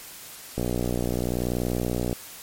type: click train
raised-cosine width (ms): 2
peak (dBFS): -13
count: 95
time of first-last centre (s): 0.58-2.129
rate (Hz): 60.7
effects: white hiss -42 dBFS RMS until 2.42 s + MP3 64 kbps